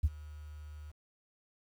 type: tone with ADSR envelope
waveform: sine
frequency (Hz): 75.5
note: D2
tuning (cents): +48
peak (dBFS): -20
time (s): 0.03-0.92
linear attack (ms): 16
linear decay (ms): 38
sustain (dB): -24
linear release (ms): 21
effects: tanh soft clip ceiling -20 dBFS + 10-bit

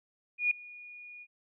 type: tone with ADSR envelope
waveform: sine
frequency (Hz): 2445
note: D#7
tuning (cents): -31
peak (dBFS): -22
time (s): 0.38-1.27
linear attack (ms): 130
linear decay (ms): 4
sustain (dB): -23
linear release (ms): 51
effects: none

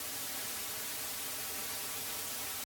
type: noise with comb filter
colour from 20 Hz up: white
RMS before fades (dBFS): -39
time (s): 0-2.64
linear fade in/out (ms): 2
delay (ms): 5.7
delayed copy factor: -0.75
effects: high-pass 80 Hz 12 dB/octave + AAC 64 kbps

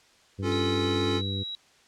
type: harmonic tone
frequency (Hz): 98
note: G2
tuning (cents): 0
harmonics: 1 / 2 / 3 / 4 / 5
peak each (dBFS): -30 / -36 / -40 / -42 / -44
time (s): 0.38-1.44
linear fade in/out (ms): 20
type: chord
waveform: square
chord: Db augmented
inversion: none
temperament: equal with one note detuned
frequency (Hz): 277.2 / 349.2 / 436.2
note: Db4 / F4 / A4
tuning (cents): 0 / 0 / -15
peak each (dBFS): -31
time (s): 0.42-1.22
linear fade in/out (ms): 50
type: tone with pitch glide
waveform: sine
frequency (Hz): 3900 to 3873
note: B7 to B7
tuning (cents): -23 to -35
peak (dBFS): -32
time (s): 0.52-1.55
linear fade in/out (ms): 0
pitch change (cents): -12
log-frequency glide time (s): 1.17-1.36
effects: white hiss -59 dBFS RMS until 1.87 s + low-pass 6000 Hz 12 dB/octave

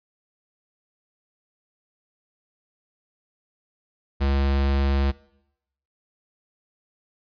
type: tone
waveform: square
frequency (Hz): 68.9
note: C#2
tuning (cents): -10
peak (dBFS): -20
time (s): 4.2-5.12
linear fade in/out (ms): 20
effects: noise-tail reverb RT60 0.8 s tail -21 dB re dry + resampled to 11025 Hz

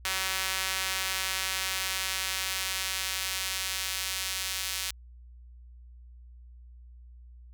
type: tone with high-pass filter sweep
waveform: sawtooth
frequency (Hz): 189.4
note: F#3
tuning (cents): +41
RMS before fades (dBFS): -32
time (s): 0.05-4.91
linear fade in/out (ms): 0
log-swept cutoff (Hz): 1800 to 3200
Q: 0.73
effects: added 60 Hz sine -47 dBFS peak until 7.53 s

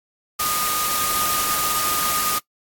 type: tone in noise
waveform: sine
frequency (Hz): 1229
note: D#6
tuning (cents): -22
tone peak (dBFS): -24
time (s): 0.39-2.39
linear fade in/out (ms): 10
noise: white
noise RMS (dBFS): -23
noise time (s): 0.39-2.39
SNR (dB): -4
effects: noise-tail reverb RT60 0.1 s tail -21 dB re dry + AAC 64 kbps

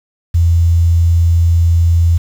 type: tone with quantisation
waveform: sine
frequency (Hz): 84.4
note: E2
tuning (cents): +41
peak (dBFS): -7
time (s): 0.34-2.18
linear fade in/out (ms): 10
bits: 6
effects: none

